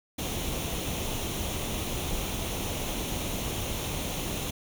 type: noise with comb filter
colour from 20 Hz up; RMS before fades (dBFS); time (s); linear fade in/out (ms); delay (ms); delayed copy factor
pink; -32; 0.18-4.51; 10; 0.31; +0.55
effects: none